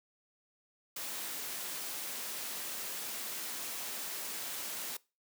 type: noise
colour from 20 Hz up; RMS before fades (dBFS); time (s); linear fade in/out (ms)
white; -40; 0.96-4.97; 5
effects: noise-tail reverb RT60 0.3 s tail -23 dB re dry + high-pass 200 Hz 12 dB/octave